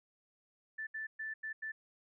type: tone bursts at uneven times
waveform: sine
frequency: 1760 Hz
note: A6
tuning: in tune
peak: -38 dBFS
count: 5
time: 0.78-0.87 / 0.94-1.07 / 1.19-1.34 / 1.43-1.53 / 1.62-1.72 s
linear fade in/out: 10 ms
effects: none